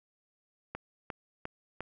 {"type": "click train", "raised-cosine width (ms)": 0.5, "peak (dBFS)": -22, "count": 4, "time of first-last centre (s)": [0.75, 1.806], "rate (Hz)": 2.84, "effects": []}